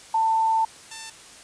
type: tone pair in turn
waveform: sine / 5% pulse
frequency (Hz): 892 / 892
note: A5 / A5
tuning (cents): +23 / +23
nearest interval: unison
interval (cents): 0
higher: neither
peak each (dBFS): -18 / -24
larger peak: first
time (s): 0.14-0.65 / 0.91-1.1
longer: first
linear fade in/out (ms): 5
effects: white hiss -46 dBFS RMS until 1.43 s + resampled to 22050 Hz